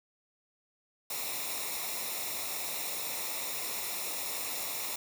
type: noise with comb filter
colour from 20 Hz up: white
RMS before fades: -36 dBFS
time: 1.1-4.96 s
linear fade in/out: 5 ms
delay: 0.64 ms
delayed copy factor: -0.7
effects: none